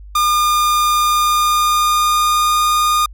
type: tone with pitch glide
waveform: 45% pulse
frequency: 1210 to 1220.5 Hz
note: D#6 to D#6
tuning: -49 to -34 cents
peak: -12 dBFS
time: 0.15-3.06 s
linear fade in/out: 5 ms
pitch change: +15 cents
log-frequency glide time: 0.95-2.66 s
effects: added 50 Hz sine -33 dBFS peak until 3.13 s